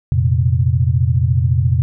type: chord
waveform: sine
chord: F suspended fourth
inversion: none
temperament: equal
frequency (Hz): 87.31 / 116.54 / 130.81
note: F2 / Bb2 / C3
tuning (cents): 0 / 0 / 0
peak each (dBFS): -16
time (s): 0.12-1.82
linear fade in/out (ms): 0
effects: none